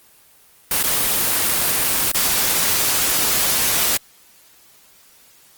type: noise with dropouts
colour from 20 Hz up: white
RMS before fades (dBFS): -18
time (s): 0.71-3.97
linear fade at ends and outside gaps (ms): 2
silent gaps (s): 0.828-0.838 / 2.117-2.145
effects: white hiss -51 dBFS RMS until 5.57 s + Opus 24 kbps